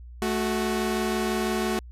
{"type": "tone pair together", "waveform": "sawtooth", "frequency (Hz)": [218, 370], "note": ["A3", "F#4"], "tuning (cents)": [-16, 0], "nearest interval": "major sixth", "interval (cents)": 916, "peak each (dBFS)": -23, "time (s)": [0.22, 1.79], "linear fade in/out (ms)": 0, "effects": ["added 60 Hz sine -40 dBFS peak until 1.91 s", "resampled to 32000 Hz"]}